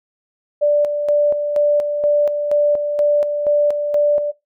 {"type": "tone with tremolo", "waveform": "sine", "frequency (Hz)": 587.3, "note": "D5", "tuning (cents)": 0, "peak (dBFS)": -11, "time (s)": [0.61, 4.32], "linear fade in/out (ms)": 20, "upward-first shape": "square", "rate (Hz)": 2.1, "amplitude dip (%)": 50, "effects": ["noise-tail reverb RT60 0.2 s tail -19 dB re dry"]}